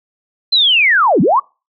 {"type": "linear two-way sweep", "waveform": "sine", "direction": "down then up", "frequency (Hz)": [4149, 146.83, 1182], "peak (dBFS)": -8, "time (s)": [0.52, 1.4], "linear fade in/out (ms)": 10, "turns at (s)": 1.21, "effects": ["noise-tail reverb RT60 0.3 s tail -26 dB re dry"]}